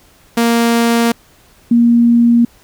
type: tone pair in turn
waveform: sawtooth / sine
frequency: 233.1 / 235.8 Hz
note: A#3 / A#3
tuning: 0 / +20 cents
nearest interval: unison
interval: 20 cents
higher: second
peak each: -6 dBFS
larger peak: neither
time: 0.37-1.12 / 1.71-2.45 s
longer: first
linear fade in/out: 5 ms
effects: pink hiss -48 dBFS RMS until 2.63 s